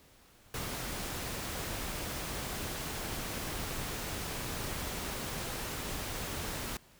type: noise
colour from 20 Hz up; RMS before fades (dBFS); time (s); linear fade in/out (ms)
pink; -38; 0.54-6.77; 2
effects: pink hiss -61 dBFS RMS until 6.99 s